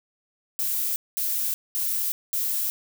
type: noise bursts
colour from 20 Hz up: violet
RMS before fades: -26 dBFS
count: 4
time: 0.59-2.7 s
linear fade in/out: 0 ms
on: 370 ms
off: 210 ms
effects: none